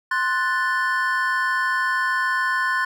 triangle chord, F# diminished, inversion second, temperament equal, 1046.5 / 1480 / 1760 Hz, C6 / F#6 / A6, 0 / 0 / 0 cents, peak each -22 dBFS, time 0.11-2.85 s, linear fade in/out 5 ms, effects none

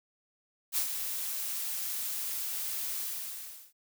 blue noise with ADSR envelope, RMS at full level -28 dBFS, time 0.72-3.73 s, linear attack 51 ms, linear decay 88 ms, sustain -7 dB, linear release 750 ms, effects none

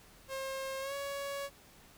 sawtooth tone with pitch glide, 535 to 560 Hz, C5 to C#5, +38 to +18 cents, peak -33 dBFS, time 0.28-1.5 s, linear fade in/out 50 ms, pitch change +80 cents, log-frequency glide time 0.8-0.94 s, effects pink hiss -59 dBFS RMS until 1.97 s

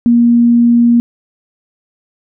sine tone, 236.8 Hz, A#3, 27 cents sharp, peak -5 dBFS, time 0.06-1 s, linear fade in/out 0 ms, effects none

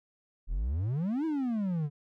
triangle exponential two-way sweep, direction up then down, 35.42 to 329.6 to 140.4 Hz, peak -26 dBFS, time 0.47-1.9 s, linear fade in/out 50 ms, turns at 1.25 s, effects none

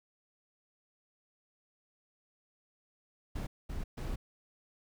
brown noise bursts at uneven times, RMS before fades -37 dBFS, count 3, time 3.35-3.47 / 3.69-3.84 / 3.97-4.16 s, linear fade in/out 10 ms, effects none

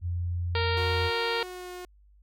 sine tone, 87.31 Hz, F2, in tune, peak -27 dBFS, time 0.01-1.11 s, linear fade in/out 50 ms
harmonic tone, 463.7 Hz, A#4, 9 cents flat, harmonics 1 / 2 / 3 / 4 / 5 / 6 / 7 / 8 / 9 / 10, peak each -30 / -33 / -35 / -36 / -37 / -38 / -38 / -39 / -40 / -40 dBFS, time 0.55-1.43 s, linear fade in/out 2 ms
sawtooth tone with pitch glide, 365.2 to 360.2 Hz, F#4 to F#4, -23 to -46 cents, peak -34 dBFS, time 0.77-1.85 s, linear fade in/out 2 ms, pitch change -23 cents, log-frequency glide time 1.45-1.73 s
effects added 50 Hz sine -55 dBFS peak until 2.22 s

